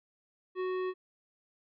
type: tone with hard clipping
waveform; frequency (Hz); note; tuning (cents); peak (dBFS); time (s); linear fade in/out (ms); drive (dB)
sine; 370; F#4; 0; -33; 0.55-0.94; 50; 13
effects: resampled to 11025 Hz